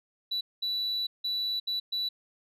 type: tone bursts at uneven times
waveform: sine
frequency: 3951 Hz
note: B7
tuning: in tune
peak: -26 dBFS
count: 5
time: 0.31-0.41 / 0.62-1.07 / 1.24-1.6 / 1.67-1.8 / 1.92-2.09 s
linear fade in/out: 10 ms
effects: tanh soft clip ceiling -26 dBFS